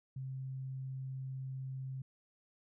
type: tone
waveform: sine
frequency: 132.2 Hz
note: C3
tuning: 18 cents sharp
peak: -39 dBFS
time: 0.16-2.02 s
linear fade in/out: 5 ms
effects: none